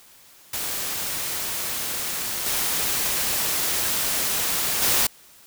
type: noise with level steps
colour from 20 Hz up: white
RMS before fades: -28 / -24 / -20 dBFS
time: 0.53-5.07 s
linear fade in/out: 5 ms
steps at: 2.46 / 4.82 s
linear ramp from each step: 2 ms
effects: white hiss -51 dBFS RMS until 5.46 s